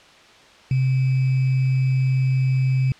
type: tone with sample-and-hold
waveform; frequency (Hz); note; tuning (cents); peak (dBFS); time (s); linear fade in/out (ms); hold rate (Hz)
sine; 130.81; C3; 0; -16; 0.71-2.92; 2; 2450
effects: white hiss -48 dBFS RMS until 2.99 s + low-pass 4000 Hz 12 dB/octave